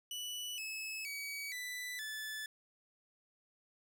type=tone with pitch steps; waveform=sawtooth; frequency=2960 / 2592 / 2269 / 1987 / 1739.8 Hz; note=F#7 / E7 / C#7 / B6 / A6; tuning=0 / -30 / +40 / +10 / -20 cents; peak=-37 dBFS; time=0.11-2.46 s; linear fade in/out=2 ms; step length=470 ms; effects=none